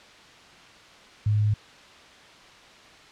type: tone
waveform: sine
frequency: 105.4 Hz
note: G#2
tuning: 26 cents sharp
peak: -19 dBFS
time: 1.26-1.54 s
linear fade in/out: 5 ms
effects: white hiss -49 dBFS RMS until 3.11 s + low-pass 4000 Hz 12 dB/octave